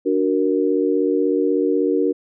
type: chord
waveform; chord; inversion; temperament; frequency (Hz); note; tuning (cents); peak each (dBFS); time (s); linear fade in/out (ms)
sine; D augmented; none; equal; 293.7 / 370 / 466.2; D4 / F#4 / A#4; 0 / 0 / 0; -20; 0.05-2.13; 20
effects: none